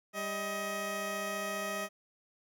15% pulse tone pair together, 198.44 / 630 Hz, G3 / D#5, +21 / +21 cents, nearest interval octave + minor sixth, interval 2000 cents, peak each -34 / -29 dBFS, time 0.13-1.89 s, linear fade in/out 50 ms, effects none

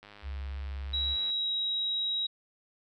click train, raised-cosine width 0.3 ms, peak -34 dBFS, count 132, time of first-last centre 0.03-1.302 s, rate 103 Hz
sine tone, 68.7 Hz, C#2, 15 cents flat, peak -34 dBFS, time 0.22-1.17 s, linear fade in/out 50 ms
sine tone with pitch glide, 3873 to 3835 Hz, B7 to A#7, -35 to +48 cents, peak -28 dBFS, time 0.93-2.27 s, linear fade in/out 10 ms, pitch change -17 cents, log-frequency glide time 1.21-1.51 s
effects none

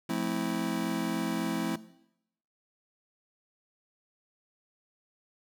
square chord, F major seventh, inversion none, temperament just, 174.61 / 218.3 / 261.9 / 327.4 Hz, F3 / A3 / C4 / E4, 0 / -13 / +2 / -12 cents, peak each -36 / -35 / -36 / -35 dBFS, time 0.09-1.76 s, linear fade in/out 5 ms, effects noise-tail reverb RT60 0.8 s tail -17 dB re dry

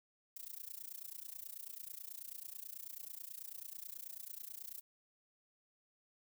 violet noise with amplitude modulation, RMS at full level -45 dBFS, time 0.36-4.81 s, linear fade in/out 5 ms, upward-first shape sine, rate 29.2 Hz, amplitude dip 95%, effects none

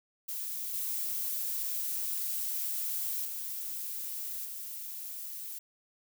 violet noise with level steps, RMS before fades -37 / -34 / -38 / -41 dBFS, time 0.28-5.59 s, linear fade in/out 10 ms, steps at 0.74 / 3.25 / 4.45 s, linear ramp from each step 2 ms, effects none

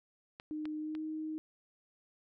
clicks, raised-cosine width 0.3 ms, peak -29 / -30 / -33 dBFS, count 3, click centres 0.399 / 0.655 / 0.951 s
sine tone with pitch glide, 306.3 to 312.2 Hz, D#4 to D#4, -27 to +6 cents, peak -36 dBFS, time 0.51-1.38 s, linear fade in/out 0 ms, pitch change +33 cents, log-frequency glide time 0.78-1.01 s
effects none

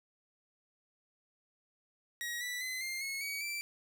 sawtooth tone with pitch steps, 1900 / 1967 / 2036 / 2108 / 2183 / 2259 / 2339 Hz, A#6 / B6 / C7 / C7 / C#7 / C#7 / D7, +33 / -7 / -48 / +12 / -27 / +32 / -8 cents, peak -33 dBFS, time 2.21-3.61 s, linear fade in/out 0 ms, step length 200 ms, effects none

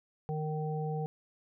harmonic tone, 154.2 Hz, D#3, 15 cents flat, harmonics 1 / 3 / 5, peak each -33 / -38 / -40 dBFS, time 0.29-1.06 s, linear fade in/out 0 ms, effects none

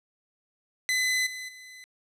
sawtooth tone with level steps, 2017 Hz, B6, 36 cents sharp, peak -20 / -32 / -41 dBFS, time 0.89-1.84 s, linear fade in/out 0 ms, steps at 1.26 / 1.48 s, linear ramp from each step 10 ms, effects low-pass 11000 Hz 12 dB/octave

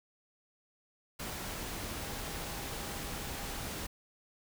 sine tone in noise, 807 Hz, G#5, 50 cents flat, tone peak -51 dBFS, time 2.01-3.63 s, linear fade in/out 10 ms, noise pink, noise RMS -40 dBFS, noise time 1.19-3.87 s, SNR -14 dB, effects none

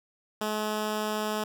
10% pulse tone, 213.5 Hz, G#3, 48 cents sharp, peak -20 dBFS, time 0.41-1.44 s, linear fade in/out 5 ms, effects none

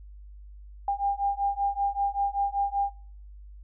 sine beating tone pair, 798 / 803.2 Hz, G5 / G5, +31 / +42 cents, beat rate 5.2 Hz, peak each -28 dBFS, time 0.88-2.9 s, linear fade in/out 2 ms, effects noise-tail reverb RT60 0.5 s tail -21 dB re dry + added 50 Hz sine -43 dBFS peak until 3.63 s

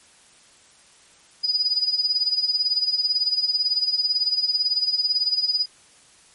sine tone with tremolo, 4943 Hz, D#8, 12 cents flat, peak -16 dBFS, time 1.43-5.66 s, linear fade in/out 20 ms, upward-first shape sine, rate 18 Hz, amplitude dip 75%, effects white hiss -53 dBFS RMS until 6.34 s + MP3 48 kbps

